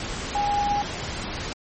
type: tone in noise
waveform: sine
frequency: 819 Hz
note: G#5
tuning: 24 cents flat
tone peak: -21 dBFS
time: 0.35-0.82 s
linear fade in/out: 2 ms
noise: pink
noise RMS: -31 dBFS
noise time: 0-1.53 s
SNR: +7 dB
effects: MP3 32 kbps